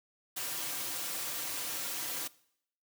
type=noise with comb filter; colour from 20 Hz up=white; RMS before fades=-37 dBFS; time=0.36-2.28 s; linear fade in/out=10 ms; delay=4.7 ms; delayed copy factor=-0.6; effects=noise-tail reverb RT60 0.7 s tail -21 dB re dry + high-pass 150 Hz 12 dB/octave